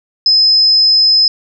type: tone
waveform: sine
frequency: 5100 Hz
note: D#8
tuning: 42 cents sharp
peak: -6 dBFS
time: 0.26-1.28 s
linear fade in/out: 2 ms
effects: none